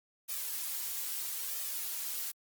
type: noise with flanger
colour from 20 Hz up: blue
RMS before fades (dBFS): -37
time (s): 0.28-2.32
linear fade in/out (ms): 20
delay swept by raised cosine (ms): 1.6 to 4.3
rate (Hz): 0.76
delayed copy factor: +0.6
effects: Opus 48 kbps